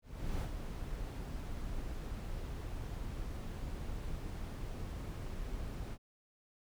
brown noise with ADSR envelope, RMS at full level -35 dBFS, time 0.02-5.98 s, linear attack 390 ms, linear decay 81 ms, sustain -6 dB, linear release 50 ms, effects none

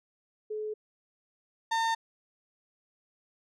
sine / 35% pulse tone pair in turn, 428 / 906.9 Hz, A4 / A#5, -48 / -48 cents, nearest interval octave + minor second, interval 1300 cents, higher second, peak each -32 / -24 dBFS, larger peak second, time 0.5-0.74 / 1.71-1.95 s, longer neither, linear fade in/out 10 ms, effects low-pass 6000 Hz 12 dB/octave

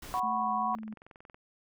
pink noise, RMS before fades -45 dBFS, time 0.02-0.2 s, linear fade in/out 5 ms
sine chord, F# suspended fourth, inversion none, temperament equal with one note detuned, 740 / 987.8 / 1102.3 Hz, F#5 / B5 / C#6, 0 / 0 / -10 cents, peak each -32 dBFS, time 0.14-0.75 s, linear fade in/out 0 ms
sine tone with vibrato, 218.4 Hz, A3, 13 cents flat, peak -38 dBFS, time 0.23-0.94 s, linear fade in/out 5 ms, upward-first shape triangle, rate 2.5 Hz, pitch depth 29 cents each way
click train, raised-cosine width 0.5 ms, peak -36 dBFS, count 14, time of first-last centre 0.74-1.345 s, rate 21.5 Hz
effects none

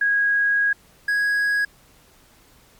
sine / triangle tone pair in turn, 1647 / 1657.5 Hz, G#6 / G#6, -15 / -4 cents, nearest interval unison, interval 11 cents, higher second, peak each -16 dBFS, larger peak neither, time 0.01-0.73 / 1.08-1.65 s, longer first, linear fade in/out 5 ms, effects pink hiss -54 dBFS RMS until 2.79 s + MP3 96 kbps

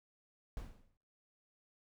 brown noise with exponential decay, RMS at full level -40 dBFS, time 0.57-0.97 s, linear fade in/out 1 ms, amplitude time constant 85 ms, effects noise-tail reverb RT60 0.6 s tail -25 dB re dry

